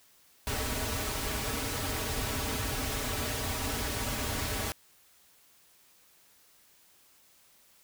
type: noise with comb filter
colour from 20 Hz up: pink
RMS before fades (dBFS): -33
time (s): 0.47-4.72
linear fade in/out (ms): 0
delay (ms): 5.7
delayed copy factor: -0.85
effects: white hiss -62 dBFS RMS until 7.83 s